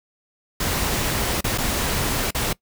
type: noise with dropouts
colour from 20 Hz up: pink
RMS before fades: -23 dBFS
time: 0.6-2.53 s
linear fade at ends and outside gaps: 5 ms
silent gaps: 1.409-1.442 / 1.578-1.582 / 2.308-2.347 s
effects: noise-tail reverb RT60 0.1 s tail -22 dB re dry